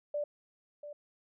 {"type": "tone with echo", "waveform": "sine", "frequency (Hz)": 587.3, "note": "D5", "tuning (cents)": 0, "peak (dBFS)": -31, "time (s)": [0.14, 0.24], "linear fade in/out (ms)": 5, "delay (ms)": 690, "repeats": 1, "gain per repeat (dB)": -11, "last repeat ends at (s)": 0.93, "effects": []}